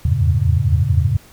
sine tone cluster, 81 / 85.3 / 97 / 109.9 / 136.8 Hz, E2 / F2 / G2 / A2 / C#3, -30 / -40 / -18 / -2 / -23 cents, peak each -19 dBFS, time 0.05-1.17 s, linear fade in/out 5 ms, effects pink hiss -46 dBFS RMS until 1.32 s

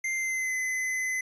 square tone with pitch glide, 2093 to 2033 Hz, C7 to B6, 0 to +50 cents, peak -28 dBFS, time 0.04-1.21 s, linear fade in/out 5 ms, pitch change -50 cents, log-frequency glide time 0.14-0.55 s, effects resampled to 22050 Hz

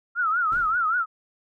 sine tone with vibrato, 1354 Hz, E6, 46 cents sharp, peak -20 dBFS, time 0.15-1.06 s, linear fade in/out 50 ms, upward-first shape triangle, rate 5.2 Hz, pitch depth 170 cents each way
brown noise with exponential decay, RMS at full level -36 dBFS, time 0.52-1.03 s, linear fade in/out 2 ms, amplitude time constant 110 ms
effects none

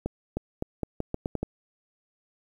accelerating click train, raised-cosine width 2 ms, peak -15 dBFS, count 9, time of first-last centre 0.06-1.43 s, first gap 310 ms, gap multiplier 0.82, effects 9-bit

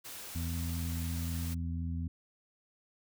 white noise, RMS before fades -45 dBFS, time 0.04-1.55 s, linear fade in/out 20 ms
harmonic tone, 83.8 Hz, E2, 29 cents sharp, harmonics 1 / 2 / 3, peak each -34 / -40 / -42 dBFS, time 0.35-2.08 s, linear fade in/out 5 ms
effects none

